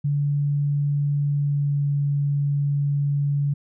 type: tone with pitch glide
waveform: sine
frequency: 144 to 142.84 Hz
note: D3 to D3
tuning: -34 to -48 cents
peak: -19 dBFS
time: 0.04-3.54 s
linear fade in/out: 10 ms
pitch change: -14 cents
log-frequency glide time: 1.27-1.91 s
effects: none